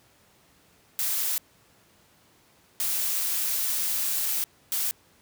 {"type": "noise bursts at uneven times", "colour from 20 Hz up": "blue", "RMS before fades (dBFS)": -27, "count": 3, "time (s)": [[0.99, 1.38], [2.8, 4.44], [4.72, 4.91]], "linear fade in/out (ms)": 0, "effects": ["pink hiss -60 dBFS RMS until 5.21 s", "high-pass 80 Hz 12 dB/octave"]}